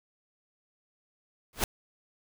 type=noise with exponential growth; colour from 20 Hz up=pink; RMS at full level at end=-22 dBFS; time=1.53-1.64 s; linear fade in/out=1 ms; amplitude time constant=22 ms; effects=none